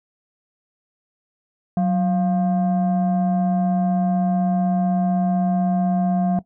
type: tone pair together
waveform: sine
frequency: 185.14 / 699 Hz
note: F#3 / F5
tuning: +1 / +1 cents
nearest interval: octave + major seventh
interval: 2300 cents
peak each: -15 / -22 dBFS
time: 1.77-6.39 s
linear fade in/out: 2 ms
effects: noise-tail reverb RT60 0.1 s tail -17 dB re dry + tanh soft clip ceiling -13 dBFS